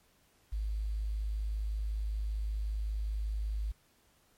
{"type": "tone with quantisation", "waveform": "sine", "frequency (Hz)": 52.6, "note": "G#1", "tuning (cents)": 23, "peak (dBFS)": -31, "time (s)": [0.52, 3.72], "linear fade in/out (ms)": 10, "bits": 10, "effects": ["pink hiss -68 dBFS RMS until 4.37 s", "MP3 64 kbps"]}